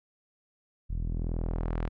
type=tone with low-pass filter sweep; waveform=sawtooth; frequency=41.05 Hz; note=E1; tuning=6 cents flat; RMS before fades=-31 dBFS; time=0.89-1.89 s; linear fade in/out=20 ms; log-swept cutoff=120 to 2500 Hz; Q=0.77; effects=none